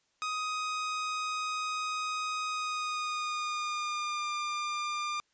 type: tone with pitch glide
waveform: sawtooth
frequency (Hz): 1253 to 1198.5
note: D#6 to D6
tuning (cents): +12 to +35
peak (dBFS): -28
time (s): 0.22-5.2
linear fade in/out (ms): 0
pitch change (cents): -77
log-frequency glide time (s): 2.48-4.32
effects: white hiss -73 dBFS RMS until 5.33 s + resampled to 16000 Hz